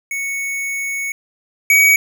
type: tone pair in turn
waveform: square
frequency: 2217 / 2261 Hz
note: C#7 / C#7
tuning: 0 / +34 cents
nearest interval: unison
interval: 34 cents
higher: second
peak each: -21 / -9 dBFS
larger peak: second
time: 0.11-1.12 / 1.7-1.96 s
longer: first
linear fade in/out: 2 ms
effects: none